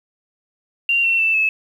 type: tone with pitch steps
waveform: sine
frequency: 2769 / 2712 / 2656 / 2602 Hz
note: F7 / E7 / E7 / E7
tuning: -15 / +49 / +12 / -23 cents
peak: -14 dBFS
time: 0.89-1.49 s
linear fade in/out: 2 ms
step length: 150 ms
effects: 8-bit